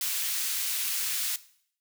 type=high-pass noise; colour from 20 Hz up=white; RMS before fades=-30 dBFS; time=0.01-1.36 s; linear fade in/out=2 ms; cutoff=1900 Hz; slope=12 dB/octave; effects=noise-tail reverb RT60 0.6 s tail -17 dB re dry